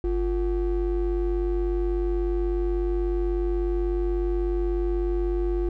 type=ring-modulated tone; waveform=triangle; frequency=199.2 Hz; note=G3; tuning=28 cents sharp; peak=-17 dBFS; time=0.04-5.69 s; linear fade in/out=2 ms; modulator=151 Hz; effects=none